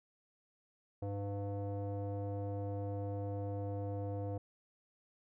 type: tone with low-pass filter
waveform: square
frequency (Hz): 100.5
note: G2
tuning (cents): +44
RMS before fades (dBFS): -39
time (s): 1.02-4.38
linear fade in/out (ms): 5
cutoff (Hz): 600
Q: 4.1
effects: none